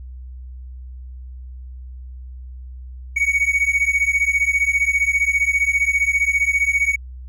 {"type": "beating tone pair", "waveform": "triangle", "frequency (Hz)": [2231, 2246], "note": ["C#7", "C#7"], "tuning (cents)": [11, 22], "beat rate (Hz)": 15, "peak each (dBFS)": -17, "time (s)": [3.16, 6.96], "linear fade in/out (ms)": 10, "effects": ["added 63 Hz sine -32 dBFS peak until 7.28 s"]}